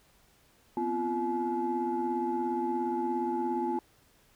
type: tone cluster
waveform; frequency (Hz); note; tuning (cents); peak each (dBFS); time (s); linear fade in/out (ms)
sine; 247.6 / 264.7 / 344.8 / 855; B3 / C4 / F4 / A5; +5 / +20 / -22 / -50; -34 / -39 / -31 / -31; 0.77-3.79; 2
effects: tanh soft clip ceiling -21 dBFS + pink hiss -64 dBFS RMS until 4.35 s